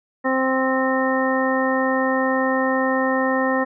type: harmonic tone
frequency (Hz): 262.1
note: C4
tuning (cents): +3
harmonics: 1 / 2 / 3 / 4 / 5 / 7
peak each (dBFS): -22 / -22 / -27 / -26 / -30 / -25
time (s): 0.24-3.65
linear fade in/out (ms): 20
effects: none